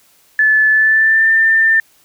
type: tone with pitch glide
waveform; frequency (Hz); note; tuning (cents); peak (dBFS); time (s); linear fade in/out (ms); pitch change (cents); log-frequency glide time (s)
sine; 1735 to 1792; A6 to A6; -25 to +31; -8; 0.39-1.8; 2; +56; 0.7-1.3
effects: white hiss -52 dBFS RMS until 2.04 s